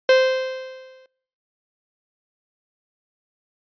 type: tone with exponential decay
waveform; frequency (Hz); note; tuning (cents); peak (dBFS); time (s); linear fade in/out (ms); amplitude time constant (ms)
45% pulse; 520; C5; -11; -10; 0.09-1.06; 2; 210
effects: noise-tail reverb RT60 0.7 s tail -25 dB re dry + resampled to 11025 Hz